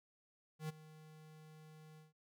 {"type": "tone with ADSR envelope", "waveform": "square", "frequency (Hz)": 155.7, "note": "D#3", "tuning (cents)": 2, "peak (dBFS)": -39, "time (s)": [0.59, 2.13], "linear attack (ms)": 100, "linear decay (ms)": 18, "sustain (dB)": -18, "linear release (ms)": 150, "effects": []}